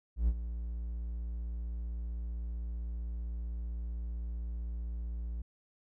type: tone with ADSR envelope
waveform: triangle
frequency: 57.8 Hz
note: A#1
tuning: 14 cents flat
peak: -21 dBFS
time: 0.16-5.42 s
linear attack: 120 ms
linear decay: 50 ms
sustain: -12 dB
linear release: 6 ms
effects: none